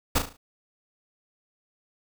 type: noise with echo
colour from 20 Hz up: pink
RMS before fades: -21 dBFS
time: 0.15-0.19 s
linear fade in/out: 10 ms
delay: 36 ms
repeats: 5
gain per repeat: -7 dB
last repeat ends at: 0.37 s
effects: none